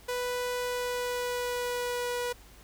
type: tone with pitch glide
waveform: sawtooth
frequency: 493.9 to 487.7 Hz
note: B4 to B4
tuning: 0 to -22 cents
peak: -26 dBFS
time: 0.08-2.33 s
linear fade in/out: 10 ms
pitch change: -22 cents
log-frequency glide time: 0.57-2.11 s
effects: added 52 Hz sine -55 dBFS peak until 2.63 s + pink hiss -55 dBFS RMS until 2.63 s

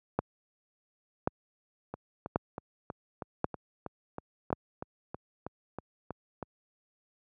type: two click trains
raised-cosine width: 1 ms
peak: -12 / -23 dBFS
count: 5 / 15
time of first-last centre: 0.19-4.528 / 1.94-6.427 s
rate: 0.922 / 3.12 Hz
effects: high-pass 80 Hz 12 dB/octave

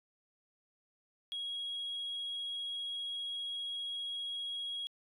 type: tone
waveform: sine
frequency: 3305 Hz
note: G#7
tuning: 9 cents flat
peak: -35 dBFS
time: 1.32-4.87 s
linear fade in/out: 0 ms
effects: tanh soft clip ceiling -34 dBFS

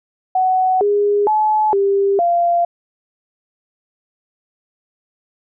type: tone with pitch steps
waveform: sine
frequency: 746 / 409.9 / 858 / 396.5 / 691 Hz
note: F#5 / G#4 / A5 / G4 / F5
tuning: +14 / -23 / -44 / +20 / -19 cents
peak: -12 dBFS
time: 0.35-2.65 s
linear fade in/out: 5 ms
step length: 460 ms
effects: none

